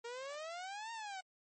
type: exponential two-way sweep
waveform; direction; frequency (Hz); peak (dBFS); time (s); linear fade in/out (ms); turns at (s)
sawtooth; up then down; 460.6 to 931 to 738; -39; 0.04-1.21; 10; 0.92
effects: MP3 32 kbps